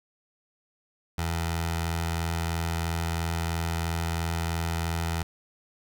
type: tone with notch filter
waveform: 15% pulse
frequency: 83 Hz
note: E2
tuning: 12 cents sharp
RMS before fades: -29 dBFS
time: 1.18-5.23 s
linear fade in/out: 5 ms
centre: 270 Hz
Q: 0.75
effects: none